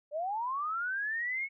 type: linear sweep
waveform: sine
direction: up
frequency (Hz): 569 to 2217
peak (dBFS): -31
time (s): 0.11-1.49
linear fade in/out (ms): 50
effects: none